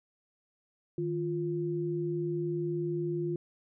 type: tone pair together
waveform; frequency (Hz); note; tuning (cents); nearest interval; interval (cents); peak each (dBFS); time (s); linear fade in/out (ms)
sine; 155.2 / 348.4; D#3 / F4; -4 / -4; octave + major second; 1400; -34 / -31; 0.98-3.36; 2
effects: none